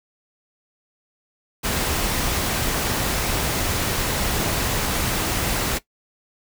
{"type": "noise", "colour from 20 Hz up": "pink", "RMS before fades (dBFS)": -23, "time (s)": [1.63, 5.79], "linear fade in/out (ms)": 20, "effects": ["noise-tail reverb RT60 0.1 s tail -17 dB re dry"]}